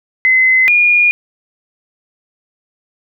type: tone pair in turn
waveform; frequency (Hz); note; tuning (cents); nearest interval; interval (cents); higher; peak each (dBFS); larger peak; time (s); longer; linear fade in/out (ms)
sine; 2045 / 2432; C7 / D#7; -40 / -40; minor third; 300; second; -7; neither; 0.25-0.68 / 0.68-1.11; neither; 0
effects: none